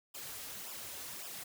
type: noise with flanger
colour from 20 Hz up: white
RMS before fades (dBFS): -45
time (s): 0.14-1.44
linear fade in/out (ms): 10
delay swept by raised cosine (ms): 0.47 to 6.07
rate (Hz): 1.8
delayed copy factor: -0.75
effects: none